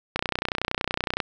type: click train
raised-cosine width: 0.3 ms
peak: -8 dBFS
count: 33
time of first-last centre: 0.16-1.202 s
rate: 30.7 Hz
effects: none